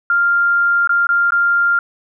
sine tone with dropouts, 1396 Hz, F6, 1 cent flat, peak -11 dBFS, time 0.1-1.79 s, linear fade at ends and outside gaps 2 ms, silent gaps 0.874-0.893 / 1.069-1.09 / 1.306-1.321 s, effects none

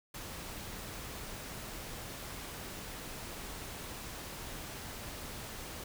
pink noise, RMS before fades -44 dBFS, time 0.14-5.84 s, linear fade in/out 5 ms, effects none

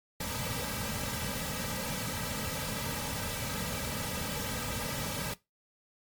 pink noise with comb filter, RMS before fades -35 dBFS, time 0.2-5.34 s, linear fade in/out 5 ms, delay 2.8 ms, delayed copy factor -0.85, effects noise-tail reverb RT60 0.2 s tail -19 dB re dry + MP3 96 kbps

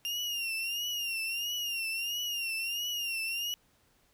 35% pulse tone with vibrato, 2794 Hz, F7, in tune, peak -30 dBFS, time 0.05-3.54 s, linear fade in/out 0 ms, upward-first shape triangle, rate 1.5 Hz, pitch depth 100 cents each way, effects pink hiss -68 dBFS RMS until 4.13 s

